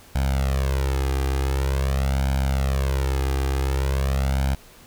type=tone with flanger; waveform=sawtooth; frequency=67.2 Hz; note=C2; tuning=47 cents sharp; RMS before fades=-22 dBFS; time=0.15-4.55 s; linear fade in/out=5 ms; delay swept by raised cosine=1.3 to 2.5 ms; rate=0.46 Hz; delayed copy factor=+1; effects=pink hiss -49 dBFS RMS until 4.86 s